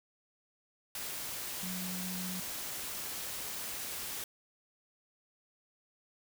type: tone in noise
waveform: sine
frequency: 183.5 Hz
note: F#3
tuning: 14 cents flat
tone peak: -39 dBFS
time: 1.63-2.4 s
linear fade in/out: 2 ms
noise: white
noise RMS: -40 dBFS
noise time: 0.95-4.24 s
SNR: -2 dB
effects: none